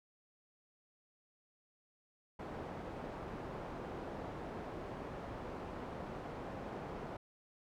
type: low-pass noise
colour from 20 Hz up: white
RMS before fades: -45 dBFS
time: 2.39-7.17 s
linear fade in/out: 5 ms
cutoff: 700 Hz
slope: 12 dB/octave
effects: none